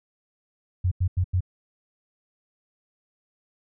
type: tone bursts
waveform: sine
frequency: 91 Hz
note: F#2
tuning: 28 cents flat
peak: -19 dBFS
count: 4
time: 0.84-1.407 s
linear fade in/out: 10 ms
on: 75 ms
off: 89 ms
effects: none